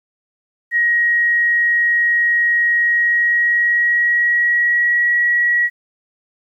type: tone with pitch glide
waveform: sine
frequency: 1890 to 1918.6 Hz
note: A#6 to A#6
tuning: +23 to +49 cents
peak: -12 dBFS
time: 0.71-5.7 s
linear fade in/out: 50 ms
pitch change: +26 cents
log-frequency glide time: 2.82-5.15 s
effects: 9-bit